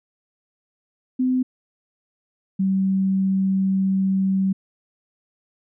sine tone pair in turn, 255.5 / 191.8 Hz, C4 / G3, -41 / -37 cents, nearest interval perfect fourth, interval 496 cents, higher first, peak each -17 dBFS, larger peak neither, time 1.19-1.43 / 2.59-4.53 s, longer second, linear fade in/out 10 ms, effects none

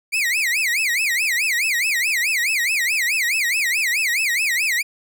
40% pulse tone with vibrato, 2217 Hz, C#7, in tune, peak -17 dBFS, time 0.12-4.83 s, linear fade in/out 20 ms, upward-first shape sine, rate 4.7 Hz, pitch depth 300 cents each way, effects none

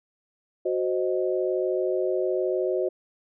sine chord, C diminished, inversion second, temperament equal, 370 / 523.3 / 622.3 Hz, Gb4 / C5 / Eb5, 0 / 0 / 0 cents, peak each -25 / -28 / -29 dBFS, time 0.65-2.89 s, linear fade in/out 10 ms, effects none

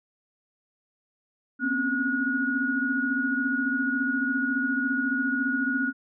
sine tone cluster, 241.7 / 265.2 / 279.6 / 1450 Hz, B3 / C4 / C#4 / F#6, -37 / +23 / +15 / -35 cents, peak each -32 / -28 / -34 / -26 dBFS, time 1.59-5.93 s, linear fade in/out 50 ms, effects none

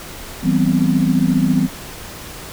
sine chord, C major seventh, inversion first, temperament equal with one note detuned, 164.81 / 192.41 / 246.9 / 261.6 Hz, E3 / G3 / B3 / C4, 0 / -32 / 0 / 0 cents, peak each -18 dBFS, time 0.42-1.69 s, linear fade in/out 50 ms, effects pink hiss -33 dBFS RMS until 2.52 s

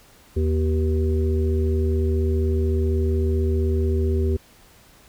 harmonic tone with a mistuned harmonic, 80.1 Hz, E2, 49 cents flat, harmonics 1 / 3 / 5 / 6, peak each -19 / -29 / -25 / -37 dBFS, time 0.36-4.37 s, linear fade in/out 10 ms, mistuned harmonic 5, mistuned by -69 cents, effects pink hiss -52 dBFS RMS until 5.08 s

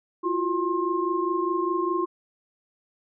sine tone cluster, 338.2 / 363.1 / 1064 Hz, E4 / F#4 / C6, +44 / -33 / +29 cents, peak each -27 dBFS, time 0.23-2.06 s, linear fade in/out 20 ms, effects none

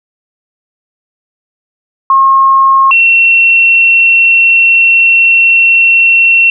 sine tone pair in turn, 1078 / 2716 Hz, C#6 / F7, -49 / -49 cents, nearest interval octave + major third, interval 1600 cents, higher second, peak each -3 dBFS, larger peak neither, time 2.1-2.91 / 2.91-6.5 s, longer second, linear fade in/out 2 ms, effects none

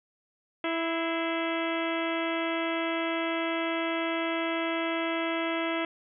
harmonic tone with a mistuned harmonic, 329.6 Hz, E4, in tune, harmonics 1 / 2 / 3 / 4 / 5 / 6 / 7 / 8 / 9 / 10, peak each -31 / -33 / -38 / -37 / -40 / -37 / -43 / -39 / -45 / -42 dBFS, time 0.64-5.85 s, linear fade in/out 2 ms, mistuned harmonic 6, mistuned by +62 cents, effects none

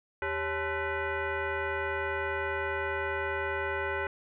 sine tone with frequency modulation, 555 Hz, C#5, 2 cents sharp, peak -29 dBFS, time 0.22-4.07 s, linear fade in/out 2 ms, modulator 475 Hz, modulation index 3.3, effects none

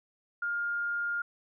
sine tone, 1411 Hz, F6, 17 cents sharp, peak -29 dBFS, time 0.42-1.22 s, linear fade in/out 5 ms, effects none

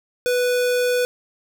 square tone, 493.9 Hz, B4, in tune, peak -18 dBFS, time 0.26-1.05 s, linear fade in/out 0 ms, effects none

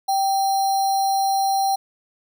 sine tone with sample-and-hold, 780 Hz, G5, 9 cents flat, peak -17 dBFS, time 0.08-1.76 s, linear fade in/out 10 ms, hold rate 4900 Hz, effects none

